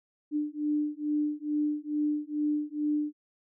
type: beating tone pair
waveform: sine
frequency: 297.2 / 299.5 Hz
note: D4 / D4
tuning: +21 / +34 cents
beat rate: 2.3 Hz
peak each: -30 dBFS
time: 0.31-3.13 s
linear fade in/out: 50 ms
effects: none